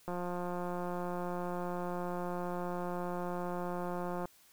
click train, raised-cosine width 1 ms, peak -25 dBFS, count 740, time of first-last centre 0.08-4.255 s, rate 177 Hz, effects white hiss -63 dBFS RMS until 4.52 s

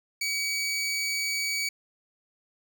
20% pulse tone, 2272 Hz, C#7, 42 cents sharp, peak -22 dBFS, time 0.21-1.69 s, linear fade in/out 5 ms, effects none

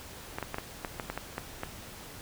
clicks, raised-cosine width 0.5 ms, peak -18 dBFS, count 10, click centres 0.385 / 0.427 / 0.544 / 0.584 / 0.848 / 0.998 / 1.1 / 1.176 / 1.381 / 1.634 s, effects pink hiss -46 dBFS RMS until 2.21 s

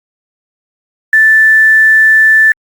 sine tone with quantisation, 1760 Hz, A6, in tune, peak -3 dBFS, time 1.13-2.52 s, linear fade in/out 2 ms, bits 5, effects Opus 48 kbps

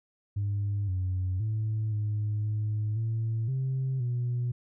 sine tone with pitch steps, 101.4 / 92.6 / 108.8 / 105.5 / 106.6 / 112.5 / 132 / 121.9 Hz, G#2 / F#2 / A2 / G#2 / G#2 / A2 / C3 / B2, -41 / +2 / -19 / +28 / +46 / +39 / +16 / -22 cents, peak -25 dBFS, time 0.36-4.52 s, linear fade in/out 10 ms, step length 520 ms, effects tanh soft clip ceiling -24 dBFS

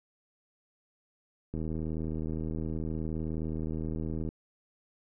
click train, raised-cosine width 3 ms, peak -23 dBFS, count 219, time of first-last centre 1.54-4.289 s, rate 79.3 Hz, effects none

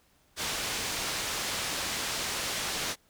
white low-pass noise, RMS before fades -33 dBFS, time 0.36-2.96 s, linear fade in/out 50 ms, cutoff 6300 Hz, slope 12 dB/octave, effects pink hiss -66 dBFS RMS until 3.09 s

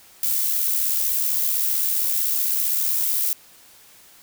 violet noise with amplitude modulation, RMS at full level -20 dBFS, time 0.23-3.33 s, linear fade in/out 2 ms, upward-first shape sine, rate 75.6 Hz, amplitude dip 40%, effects white hiss -50 dBFS RMS until 4.22 s

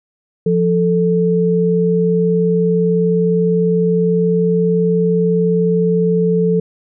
sine tone pair together, 174.26 / 440.2 Hz, F3 / A4, -4 / +1 cents, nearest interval octave + major third, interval 1605 cents, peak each -14 dBFS, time 0.46-6.6 s, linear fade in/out 5 ms, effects none

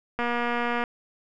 click train, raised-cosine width 0.5 ms, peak -13 dBFS, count 156, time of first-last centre 0.19-0.839 s, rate 239 Hz, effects none

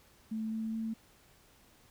sine tone with pitch steps, 220 / 221.7 / 223.3 Hz, A3 / A3 / A3, 0 / +13 / +26 cents, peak -33 dBFS, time 0.31-0.94 s, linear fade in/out 10 ms, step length 210 ms, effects pink hiss -63 dBFS RMS until 1.9 s

